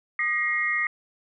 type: tone cluster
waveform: sine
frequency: 1230 / 1898 / 2133 Hz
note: D#6 / A#6 / C7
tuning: -20 / +31 / +33 cents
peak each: -32 / -25 / -26 dBFS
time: 0.19-0.87 s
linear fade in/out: 2 ms
effects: none